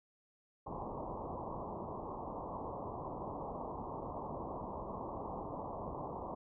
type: low-pass noise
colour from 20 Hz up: white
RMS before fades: -43 dBFS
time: 0.66-6.35 s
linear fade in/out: 10 ms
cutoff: 1100 Hz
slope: 96 dB/octave
effects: none